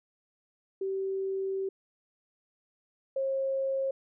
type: tone pair in turn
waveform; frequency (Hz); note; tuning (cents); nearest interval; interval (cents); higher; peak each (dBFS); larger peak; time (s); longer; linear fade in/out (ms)
sine; 385.8 / 538.1; G4 / C5; -28 / +48; tritone; 576; second; -29 / -27; second; 0.81-1.69 / 3.16-3.91; first; 5
effects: none